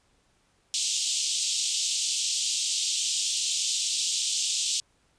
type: band-pass noise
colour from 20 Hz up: white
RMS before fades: -28 dBFS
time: 0.74-4.8 s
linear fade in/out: 0 ms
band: 2900 to 8200 Hz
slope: 48 dB/octave
effects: pink hiss -67 dBFS RMS until 5.18 s + resampled to 22050 Hz